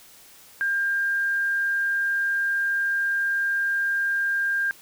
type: tone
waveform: sine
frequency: 1600 Hz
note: G6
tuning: 35 cents sharp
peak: -21 dBFS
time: 0.61-4.71 s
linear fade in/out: 0 ms
effects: white hiss -50 dBFS RMS until 4.81 s